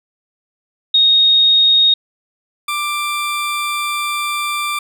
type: tone pair in turn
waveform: sine / 20% pulse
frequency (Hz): 3729 / 1180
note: A#7 / D6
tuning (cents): 0 / +8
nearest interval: octave + minor sixth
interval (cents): 1992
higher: first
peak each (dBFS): -8 / -13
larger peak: first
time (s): 0.94-1.94 / 2.68-4.79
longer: second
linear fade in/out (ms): 5
effects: none